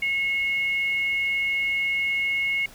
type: tone pair together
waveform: sine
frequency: 2180 / 2824 Hz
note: C#7 / F7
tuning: -29 / +19 cents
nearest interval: major third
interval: 448 cents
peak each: -22 / -33 dBFS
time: 0.02-2.66 s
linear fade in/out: 5 ms
effects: pink hiss -48 dBFS RMS until 2.74 s